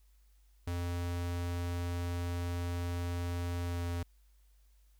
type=tone with pitch glide; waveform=square; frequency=87.2 to 86.45 Hz; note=F2 to F2; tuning=-2 to -17 cents; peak=-34 dBFS; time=0.67-4.03 s; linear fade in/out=5 ms; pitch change=-15 cents; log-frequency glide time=3.64-3.86 s; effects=added 50 Hz sine -61 dBFS peak until 4.99 s + white hiss -75 dBFS RMS until 4.99 s